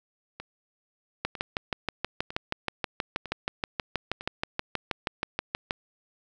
two click trains, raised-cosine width 0.3 ms, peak -22 / -11 dBFS, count 5 / 29, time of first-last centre 0.4-4.21 / 1.25-5.709 s, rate 1.05 / 6.28 Hz, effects none

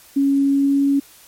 sine tone with pitch glide, 277.2 to 279.1 Hz, C#4 to C#4, 0 to +12 cents, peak -13 dBFS, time 0.16-1 s, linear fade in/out 10 ms, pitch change +12 cents, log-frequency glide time 0.48-0.8 s, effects white hiss -47 dBFS RMS until 1.27 s + MP3 64 kbps

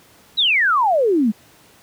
sine exponential sweep, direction down, 4032 to 199.7 Hz, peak -13 dBFS, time 0.37-1.32 s, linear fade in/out 20 ms, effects pink hiss -50 dBFS RMS until 1.82 s + high-pass 100 Hz 12 dB/octave

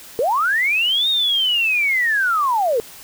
sine linear two-way sweep, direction up then down, 431.7 to 3750 to 431.7 Hz, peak -15 dBFS, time 0.19-2.8 s, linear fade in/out 0 ms, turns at 1.09 s, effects white hiss -40 dBFS RMS until 3.03 s

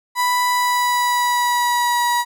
35% pulse tone with pitch glide, 987.8 to 963.6 Hz, B5 to B5, 0 to -43 cents, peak -14 dBFS, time 0.15-2.25 s, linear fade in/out 50 ms, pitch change -43 cents, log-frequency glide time 0.51-2.01 s, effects none

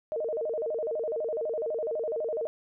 sine tone with vibrato, 532 Hz, C5, 29 cents sharp, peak -28 dBFS, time 0.12-2.47 s, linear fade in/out 0 ms, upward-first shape square, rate 12 Hz, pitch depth 260 cents each way, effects none

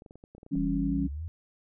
clicks, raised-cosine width 2 ms, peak -35 dBFS, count 10, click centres 0.021 / 0.062 / 0.109 / 0.156 / 0.239 / 0.35 / 0.381 / 0.431 / 0.464 / 0.554 s
sine chord, C# diminished, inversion first, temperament equal, 164.81 / 196 / 277.2 Hz, E3 / G3 / C#4, 0 / 0 / 0 cents, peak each -32 / -32 / -28 dBFS, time 0.51-1.08 s, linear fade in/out 20 ms
sine exponential sweep, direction up, 34.66 to 87.31 Hz, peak -33 dBFS, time 0.56-1.28 s, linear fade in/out 0 ms
effects none

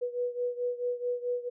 sine beating tone pair, 488.1 / 492.7 Hz, B4 / B4, -20 / -4 cents, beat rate 4.6 Hz, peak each -31 / -34 dBFS, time 0.01-1.5 s, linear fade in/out 20 ms, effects none

